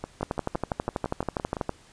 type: two click trains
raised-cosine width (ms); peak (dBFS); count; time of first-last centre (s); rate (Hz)
1; -17 / -12; 10 / 19; 0.04-1.568 / 0.23-1.693; 5.89 / 12.3
effects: pink hiss -55 dBFS RMS until 1.92 s + resampled to 22050 Hz